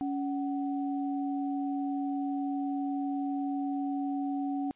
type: tone pair together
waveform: sine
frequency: 280.2 / 748 Hz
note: C#4 / F#5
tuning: +19 / +19 cents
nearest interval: octave + perfect fourth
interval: 1700 cents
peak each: -30 / -37 dBFS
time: 0.01-4.71 s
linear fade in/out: 0 ms
effects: white hiss -66 dBFS RMS until 4.75 s + resampled to 8000 Hz